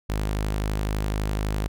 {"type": "tone", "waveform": "sawtooth", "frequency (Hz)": 51.9, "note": "G#1", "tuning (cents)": 0, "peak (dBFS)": -20, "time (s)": [0.09, 1.68], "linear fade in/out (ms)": 10, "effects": []}